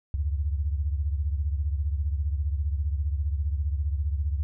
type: beating tone pair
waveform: sine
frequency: 70.9 / 85.9 Hz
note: C#2 / F2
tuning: +40 / -28 cents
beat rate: 15 Hz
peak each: -25 / -31 dBFS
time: 0.14-4.43 s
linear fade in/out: 0 ms
effects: none